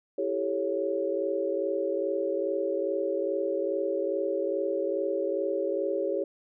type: chord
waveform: sine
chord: A dominant seventh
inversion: second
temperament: equal with one note detuned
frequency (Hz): 329.6 / 392 / 434.4 / 554.4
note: E4 / G4 / A4 / C#5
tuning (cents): 0 / 0 / -22 / 0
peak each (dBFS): -34 / -30 / -34 / -30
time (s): 0.18-6.24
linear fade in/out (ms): 5
effects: none